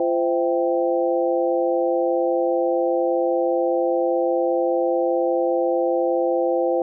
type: tone cluster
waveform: sine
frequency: 343.7 / 515 / 659 / 784 Hz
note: F4 / C5 / E5 / G5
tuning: -28 / -28 / -1 / 0 cents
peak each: -23 / -20 / -27 / -27 dBFS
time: 0-6.82 s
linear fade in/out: 2 ms
effects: none